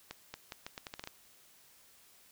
accelerating click train, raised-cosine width 0.2 ms, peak -24 dBFS, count 10, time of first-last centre 0.11-1.074 s, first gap 230 ms, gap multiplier 0.79, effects white hiss -62 dBFS RMS until 2.31 s

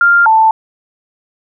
sine tone pair in turn, 1396.9 / 884.1 Hz, F6 / A5, 0 / +8 cents, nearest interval minor sixth, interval 792 cents, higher first, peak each -5 dBFS, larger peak neither, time 0.01-0.26 / 0.26-0.51 s, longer neither, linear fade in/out 2 ms, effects none

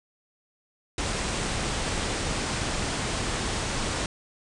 pink low-pass noise, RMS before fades -29 dBFS, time 0.98-4.06 s, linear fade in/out 2 ms, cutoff 9400 Hz, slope 96 dB/octave, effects none

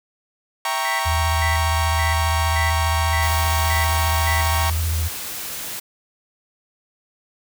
sawtooth chord, E diminished seventh, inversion none, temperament equal, 659.3 / 784 / 932.3 / 1108.7 Hz, E5 / G5 / Bb5 / Db6, 0 / 0 / 0 / 0 cents, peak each -27 / -23 / -21 / -22 dBFS, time 0.65-4.7 s, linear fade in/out 2 ms
sine tone bursts, 1975.5 Hz, B6, in tune, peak -24 dBFS, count 7, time 0.85-4.41 s, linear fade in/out 0 ms, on 140 ms, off 430 ms
sine tone with vibrato, 81.3 Hz, E2, 23 cents flat, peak -19 dBFS, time 1.05-5.09 s, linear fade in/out 20 ms, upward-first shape sine, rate 15 Hz, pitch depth 59 cents each way
white noise, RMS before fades -30 dBFS, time 3.22-5.8 s, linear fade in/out 10 ms
effects none

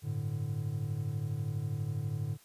triangle chord, G suspended second, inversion none, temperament just, 98 / 110.25 / 147 Hz, G2 / A2 / D3, 0 / +4 / +2 cents, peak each -38 / -33 / -34 dBFS, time 0.02-2.38 s, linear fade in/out 50 ms, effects white hiss -61 dBFS RMS until 2.44 s + resampled to 32000 Hz

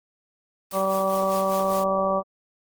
white noise with tremolo, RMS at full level -36 dBFS, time 0.71-1.84 s, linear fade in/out 2 ms, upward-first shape sine, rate 5 Hz, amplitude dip 65%
harmonic tone, 192.4 Hz, G3, 32 cents flat, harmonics 1 / 2 / 3 / 4 / 5 / 6, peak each -30 / -33 / -23 / -30 / -32 / -26 dBFS, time 0.72-2.23 s, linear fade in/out 50 ms
effects Opus 24 kbps

